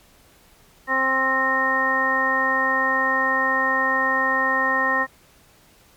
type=harmonic tone; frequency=263.9 Hz; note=C4; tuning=15 cents sharp; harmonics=1 / 2 / 3 / 4 / 5 / 7; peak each=-31 / -28 / -29 / -23 / -30 / -20 dBFS; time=0.87-5.07 s; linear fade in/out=50 ms; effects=pink hiss -54 dBFS RMS until 5.96 s + MP3 96 kbps